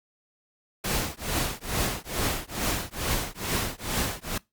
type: noise with tremolo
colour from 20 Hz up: pink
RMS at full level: -25 dBFS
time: 0.84-4.38 s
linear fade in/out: 5 ms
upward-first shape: triangle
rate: 2.3 Hz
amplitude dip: 100%
effects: noise-tail reverb RT60 0.2 s tail -23 dB re dry + Opus 48 kbps